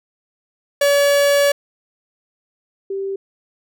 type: tone pair in turn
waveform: 45% pulse / sine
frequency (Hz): 569 / 390.5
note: C#5 / G4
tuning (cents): +45 / -7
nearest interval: perfect fifth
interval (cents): 652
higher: first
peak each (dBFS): -12 / -21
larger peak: first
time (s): 0.81-1.52 / 2.9-3.16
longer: first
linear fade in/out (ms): 5
effects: none